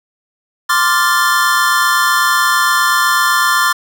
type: chord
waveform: square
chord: D minor seventh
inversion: third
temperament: equal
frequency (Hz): 1046.5 / 1174.7 / 1396.9 / 1760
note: C6 / D6 / F6 / A6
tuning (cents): 0 / 0 / 0 / 0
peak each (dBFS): -17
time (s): 0.69-3.73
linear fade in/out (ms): 10
effects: none